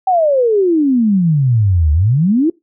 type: exponential two-way sweep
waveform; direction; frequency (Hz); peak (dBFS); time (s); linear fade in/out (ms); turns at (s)
sine; down then up; 776 to 72.4 to 347.8; -9; 0.07-2.5; 5; 1.92
effects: noise-tail reverb RT60 0.2 s tail -22 dB re dry